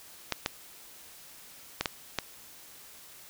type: clicks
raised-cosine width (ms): 0.2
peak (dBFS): -10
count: 5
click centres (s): 0.323 / 0.461 / 1.81 / 1.858 / 2.187
effects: white hiss -51 dBFS RMS until 3.29 s